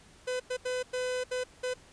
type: tone bursts at uneven times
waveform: 45% pulse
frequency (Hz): 504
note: B4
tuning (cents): +35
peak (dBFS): -30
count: 6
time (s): 0.27-0.4 / 0.5-0.57 / 0.65-0.83 / 0.93-1.24 / 1.31-1.44 / 1.63-1.74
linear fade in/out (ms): 10
effects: pink hiss -57 dBFS RMS until 1.92 s + resampled to 22050 Hz